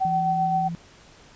sine tone with tremolo, 762 Hz, G5, 49 cents flat, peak -19 dBFS, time 0-0.69 s, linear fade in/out 20 ms, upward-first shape sine, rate 7.6 Hz, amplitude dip 30%
sine tone, 168.8 Hz, E3, 41 cents sharp, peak -28 dBFS, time 0.05-0.75 s, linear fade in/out 0 ms
effects pink hiss -51 dBFS RMS until 1.35 s + resampled to 16000 Hz

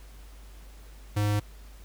square tone, 103.83 Hz, G#2, in tune, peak -24 dBFS, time 1.16-1.4 s, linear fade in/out 10 ms, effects added 50 Hz sine -45 dBFS peak until 1.84 s + pink hiss -56 dBFS RMS until 1.84 s

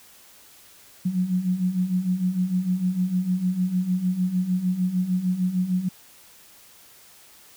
sine beating tone pair, 178.5 / 185.1 Hz, F3 / F#3, +38 / +1 cents, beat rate 6.6 Hz, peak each -27 / -22 dBFS, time 1.05-5.89 s, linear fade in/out 10 ms, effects white hiss -51 dBFS RMS until 7.56 s

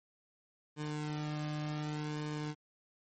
sawtooth tone with flanger, 150.8 Hz, D3, 46 cents sharp, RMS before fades -38 dBFS, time 0.76-2.55 s, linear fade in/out 50 ms, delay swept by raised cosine 1.5 to 2.13 ms, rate 0.66 Hz, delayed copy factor -1, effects MP3 32 kbps

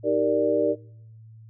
sine chord, Eb major seventh, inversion none, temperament equal, 311.1 / 392 / 466.2 / 587.3 Hz, Eb4 / G4 / Bb4 / D5, 0 / 0 / 0 / 0 cents, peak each -27 / -27 / -24 / -23 dBFS, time 0.03-0.76 s, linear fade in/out 50 ms, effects noise-tail reverb RT60 0.8 s tail -25 dB re dry + added 111 Hz sine -44 dBFS peak until 1.49 s

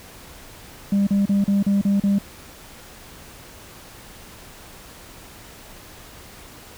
sine tone bursts, 199.5 Hz, G3, 31 cents sharp, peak -13 dBFS, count 7, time 0.92-2.186 s, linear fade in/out 5 ms, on 150 ms, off 36 ms, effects tanh soft clip ceiling -14 dBFS + pink hiss -43 dBFS RMS until 6.77 s

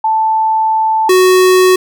sine / square tone pair in turn, 880 / 370 Hz, A5 / F#4, 0 / 0 cents, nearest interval octave + minor third, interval 1500 cents, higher first, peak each -9 / -6 dBFS, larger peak second, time 0.04-1.09 / 1.09-1.76 s, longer first, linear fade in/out 5 ms, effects none

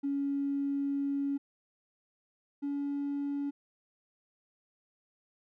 triangle tone pair in turn, 280 / 283.6 Hz, C#4 / C#4, +18 / +40 cents, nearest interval unison, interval 22 cents, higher second, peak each -25 / -28 dBFS, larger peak first, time 0.03-1.38 / 2.62-3.51 s, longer first, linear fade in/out 20 ms, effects tanh soft clip ceiling -27 dBFS

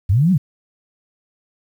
sine linear two-way sweep, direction up then down, 82.41 to 196 to 120.1 Hz, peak -11 dBFS, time 0.09-0.38 s, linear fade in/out 10 ms, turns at 0.32 s, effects 8-bit

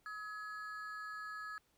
triangle ring-modulated tone, 1480 Hz, F#6, in tune, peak -38 dBFS, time 0.06-1.58 s, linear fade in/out 0 ms, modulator 204 Hz, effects pink hiss -75 dBFS RMS until 1.77 s

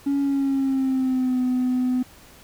triangle tone with pitch glide, 280 to 252.4 Hz, C#4 to B3, +18 to +38 cents, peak -16 dBFS, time 0.06-2.03 s, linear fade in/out 10 ms, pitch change -180 cents, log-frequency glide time 0.21-1.39 s, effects tanh soft clip ceiling -15 dBFS + pink hiss -49 dBFS RMS until 2.43 s

